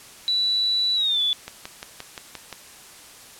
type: tone with pitch glide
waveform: sine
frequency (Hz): 3951 to 3459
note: B7 to A7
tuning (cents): 0 to -30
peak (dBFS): -19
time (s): 0.28-1.33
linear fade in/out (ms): 0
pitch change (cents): -230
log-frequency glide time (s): 0.95-1.21
type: click train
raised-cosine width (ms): 0.2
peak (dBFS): -16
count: 7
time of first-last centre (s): 1.48-2.527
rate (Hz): 5.73
effects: white hiss -45 dBFS RMS until 3.39 s + low-pass 11000 Hz 12 dB/octave